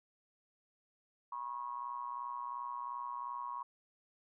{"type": "ring-modulated tone", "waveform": "triangle", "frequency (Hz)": 61.4, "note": "B1", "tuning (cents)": -9, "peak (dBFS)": -34, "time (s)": [1.32, 3.63], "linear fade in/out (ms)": 5, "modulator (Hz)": 1030, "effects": []}